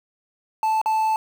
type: tone with dropouts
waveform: triangle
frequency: 877 Hz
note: A5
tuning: 6 cents flat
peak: -16 dBFS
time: 0.63-1.16 s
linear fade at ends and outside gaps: 1 ms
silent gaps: 0.815-0.859 s
effects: 7-bit